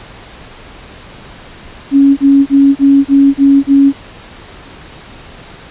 sine tone bursts, 277.2 Hz, C#4, in tune, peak -3 dBFS, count 7, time 1.91-3.928 s, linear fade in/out 50 ms, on 260 ms, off 33 ms, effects pink hiss -34 dBFS RMS until 5.7 s + resampled to 8000 Hz

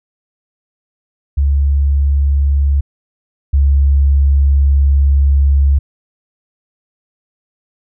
sine tone pair in turn, 70.2 / 69.63 Hz, C#2 / C#2, +22 / +8 cents, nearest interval unison, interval 14 cents, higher first, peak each -9 / -7 dBFS, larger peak second, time 1.37-2.81 / 3.53-5.79 s, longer second, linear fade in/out 10 ms, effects none

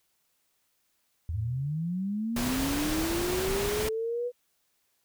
sine tone with exponential decay, 82.8 Hz, E2, 8 cents sharp, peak -28 dBFS, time 1.29-1.89 s, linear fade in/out 0 ms, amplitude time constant 130 ms
sine linear sweep, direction up, 98 to 493.9 Hz, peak -28 dBFS, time 1.32-4.32 s, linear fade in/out 50 ms
pink noise, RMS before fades -32 dBFS, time 2.36-3.89 s, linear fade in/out 5 ms
effects white hiss -73 dBFS RMS until 5.04 s

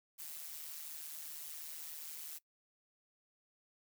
blue noise with amplitude modulation, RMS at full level -44 dBFS, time 0.18-2.39 s, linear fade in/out 20 ms, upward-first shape sine, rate 155 Hz, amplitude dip 70%, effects noise-tail reverb RT60 0.1 s tail -21 dB re dry

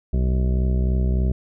harmonic tone, 63.4 Hz, B1, 46 cents sharp, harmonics 1 / 2 / 3 / 4 / 5 / 6 / 7 / 8 / 9 / 10, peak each -18 / -26 / -27 / -37 / -42 / -34 / -44 / -46 / -47 / -41 dBFS, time 0.13-1.32 s, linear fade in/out 5 ms, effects none

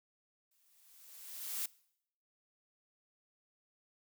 blue noise with exponential growth, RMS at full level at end -36 dBFS, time 0.51-1.66 s, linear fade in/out 5 ms, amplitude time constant 250 ms, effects noise-tail reverb RT60 0.7 s tail -22 dB re dry

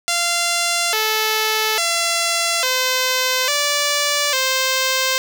5% pulse tone with pitch steps, 690 / 435.5 / 679 / 513 / 581 / 523 Hz, F5 / A4 / F5 / C5 / D5 / C5, -21 / -18 / -49 / -34 / -19 / -1 cents, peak -5 dBFS, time 0.08-5.18 s, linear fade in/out 0 ms, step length 850 ms, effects none

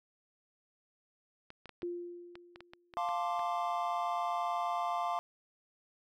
clicks, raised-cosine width 0.3 ms, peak -32 dBFS, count 11, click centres 1.504 / 1.657 / 1.693 / 1.821 / 2.355 / 2.559 / 2.606 / 2.735 / 2.938 / 3.089 / 3.394 s
sine tone with exponential decay, 349.2 Hz, F4, in tune, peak -33 dBFS, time 1.83-2.98 s, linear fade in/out 0 ms, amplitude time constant 250 ms
triangle chord, D minor seventh, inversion first, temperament equal, 698.5 / 880 / 1046.5 / 1174.7 Hz, F5 / A5 / C6 / D6, 0 / 0 / 0 / 0 cents, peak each -33 / -37 / -36 / -37 dBFS, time 2.97-5.19 s, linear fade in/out 0 ms
effects none

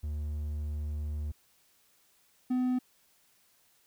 triangle tone pair in turn, 75 / 252.3 Hz, D2 / B3, +37 / +37 cents, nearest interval octave + major sixth, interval 2100 cents, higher second, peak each -30 / -24 dBFS, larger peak second, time 0.03-1.32 / 2.5-2.79 s, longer first, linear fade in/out 10 ms, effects white hiss -67 dBFS RMS until 3.86 s

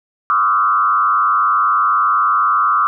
sine tone with frequency modulation, 1238 Hz, D#6, 9 cents flat, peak -11 dBFS, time 0.3-2.87 s, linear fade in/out 0 ms, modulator 100 Hz, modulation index 1.3, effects none

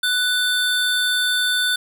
square tone pair together, 1488 / 3549 Hz, F#6 / A7, +9 / +14 cents, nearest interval octave + minor third, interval 1505 cents, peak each -21 dBFS, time 0.03-1.76 s, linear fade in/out 5 ms, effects none

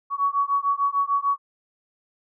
sine beating tone pair, 1121 / 1127.7 Hz, C#6 / C#6, +19 / +29 cents, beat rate 6.7 Hz, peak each -23 dBFS, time 0.1-1.38 s, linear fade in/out 50 ms, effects none

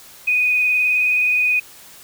sine tone with vibrato, 2489 Hz, D#7, in tune, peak -14 dBFS, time 0.27-1.6 s, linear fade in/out 10 ms, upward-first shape sine, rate 19 Hz, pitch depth 22 cents each way, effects white hiss -43 dBFS RMS until 2.03 s

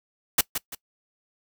white noise with echo, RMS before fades -18 dBFS, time 0.38-0.41 s, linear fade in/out 5 ms, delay 170 ms, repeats 2, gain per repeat -9 dB, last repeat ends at 0.75 s, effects noise-tail reverb RT60 0.1 s tail -22 dB re dry

